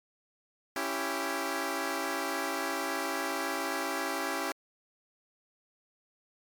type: chord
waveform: 10% pulse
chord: C# diminished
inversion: none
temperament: equal with one note detuned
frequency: 277.2 / 331.9 / 392 Hz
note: C#4 / E4 / G4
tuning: 0 / +12 / 0 cents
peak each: -27 dBFS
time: 0.76-4.52 s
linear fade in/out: 2 ms
effects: MP3 96 kbps